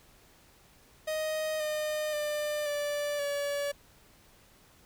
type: tone with pitch steps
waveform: 45% pulse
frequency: 624 / 610.5 / 597.2 / 584.2 / 571.5 Hz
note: D#5 / D#5 / D5 / D5 / D5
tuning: +5 / -33 / +29 / -9 / -47 cents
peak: -30 dBFS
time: 1.07-3.72 s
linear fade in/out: 10 ms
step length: 530 ms
effects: pink hiss -60 dBFS RMS until 4.85 s

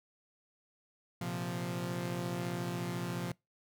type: chord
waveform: sawtooth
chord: Bb suspended second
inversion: none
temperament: equal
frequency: 116.54 / 130.81 / 174.61 Hz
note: Bb2 / C3 / F3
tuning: 0 / 0 / 0 cents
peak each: -38 / -37 / -33 dBFS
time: 1.21-3.32 s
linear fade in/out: 5 ms
effects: noise-tail reverb RT60 0.2 s tail -24 dB re dry

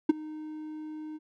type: tone with ADSR envelope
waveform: triangle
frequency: 308.6 Hz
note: D#4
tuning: 14 cents flat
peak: -12 dBFS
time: 0.09-1.19 s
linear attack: 7 ms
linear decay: 18 ms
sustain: -23 dB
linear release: 32 ms
effects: none

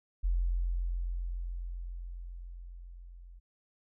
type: tone with level ramp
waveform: sine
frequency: 43.67 Hz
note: F1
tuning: 1 cent sharp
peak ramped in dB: -25 to -48 dBFS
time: 0.23-3.4 s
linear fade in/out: 20 ms
effects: none

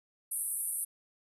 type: band-pass noise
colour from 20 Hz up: white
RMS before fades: -35 dBFS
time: 0.31-0.85 s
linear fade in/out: 10 ms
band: 8800 to 12000 Hz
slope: 96 dB/octave
effects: none

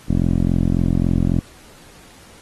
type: tone with low-pass filter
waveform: 10% pulse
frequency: 43.66 Hz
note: F1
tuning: in tune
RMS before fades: -17 dBFS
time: 0.08-1.41 s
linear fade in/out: 20 ms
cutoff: 270 Hz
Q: 1.3
effects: pink hiss -46 dBFS RMS until 2.41 s + AAC 32 kbps

